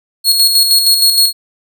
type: tone with tremolo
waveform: sawtooth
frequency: 4317 Hz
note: C#8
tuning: 47 cents flat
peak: -3 dBFS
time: 0.24-1.33 s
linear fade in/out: 50 ms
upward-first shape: square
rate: 6.4 Hz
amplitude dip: 45%
effects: none